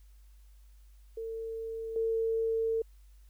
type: tone with level steps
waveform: sine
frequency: 450.5 Hz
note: A4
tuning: 41 cents sharp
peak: -35 / -27 dBFS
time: 1.17-2.82 s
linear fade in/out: 5 ms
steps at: 1.96 s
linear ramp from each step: 2 ms
effects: added 50 Hz sine -53 dBFS peak until 3.29 s + white hiss -71 dBFS RMS until 3.29 s